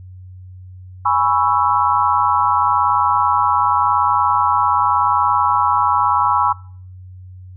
sine chord, C# minor seventh, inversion second, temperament equal, 830.6 / 987.8 / 1108.7 / 1318.5 Hz, G#5 / B5 / C#6 / E6, 0 / 0 / 0 / 0 cents, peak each -19 / -17 / -18 / -19 dBFS, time 1.05-6.53 s, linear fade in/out 10 ms, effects noise-tail reverb RT60 0.5 s tail -22 dB re dry + added 92 Hz sine -34 dBFS peak until 7.56 s

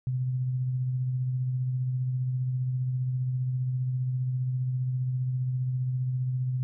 sine tone with tremolo, 127.7 Hz, C3, 42 cents flat, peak -24 dBFS, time 0.07-6.63 s, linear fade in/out 0 ms, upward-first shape triangle, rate 15 Hz, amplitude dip 35%, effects none

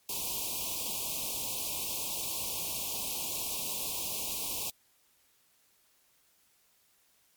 white band-stop noise, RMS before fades -35 dBFS, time 0.09-4.7 s, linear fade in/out 2 ms, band 1100 to 2400 Hz, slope 96 dB/octave, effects white hiss -68 dBFS RMS until 7.36 s + MP3 96 kbps

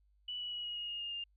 sine tone with pitch steps, 2960 / 2938 / 2916 / 2894 / 2872 / 2851 / 2830 / 2808 Hz, F#7 / F#7 / F#7 / F#7 / F7 / F7 / F7 / F7, 0 / -13 / -26 / -39 / +48 / +35 / +22 / +9 cents, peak -38 dBFS, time 0.28-1.24 s, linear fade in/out 5 ms, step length 120 ms, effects added 50 Hz sine -67 dBFS peak until 1.36 s

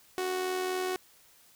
sawtooth tone with amplitude modulation, 370 Hz, F#4, in tune, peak -24 dBFS, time 0.18-0.96 s, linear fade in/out 0 ms, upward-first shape sine, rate 84.1 Hz, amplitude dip 40%, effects white hiss -60 dBFS RMS until 1.55 s

